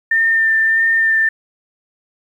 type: tone with vibrato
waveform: sine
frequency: 1800 Hz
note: A6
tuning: 39 cents sharp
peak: -11 dBFS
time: 0.11-1.29 s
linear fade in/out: 5 ms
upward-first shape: sine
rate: 1.6 Hz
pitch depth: 15 cents each way
effects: 8-bit